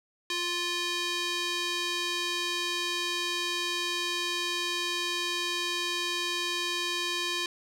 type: tone with band-pass filter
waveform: square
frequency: 350 Hz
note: F4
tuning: 4 cents sharp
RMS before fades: -31 dBFS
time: 0.3-7.46 s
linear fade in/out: 2 ms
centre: 3800 Hz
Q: 1.3
effects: none